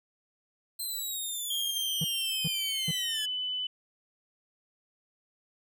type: linear sweep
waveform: 10% pulse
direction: down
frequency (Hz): 4136 to 1679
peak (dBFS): -26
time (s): 0.79-3.26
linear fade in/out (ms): 10
type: tone with pitch glide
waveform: sine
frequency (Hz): 3200 to 3003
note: G7 to F#7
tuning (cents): +35 to +25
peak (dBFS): -30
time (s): 1.5-3.67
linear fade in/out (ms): 5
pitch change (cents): -110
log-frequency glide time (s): 1.71-3.31
type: tone bursts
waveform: triangle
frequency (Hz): 160.4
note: E3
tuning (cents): -47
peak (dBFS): -26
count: 3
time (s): 2.01-2.912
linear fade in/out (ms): 5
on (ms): 34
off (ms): 400
effects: none